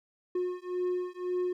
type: beating tone pair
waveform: triangle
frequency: 360 / 361.9 Hz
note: F#4 / F#4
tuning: -47 / -38 cents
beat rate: 1.9 Hz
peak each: -31 / -31 dBFS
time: 0.35-1.53 s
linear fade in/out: 5 ms
effects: none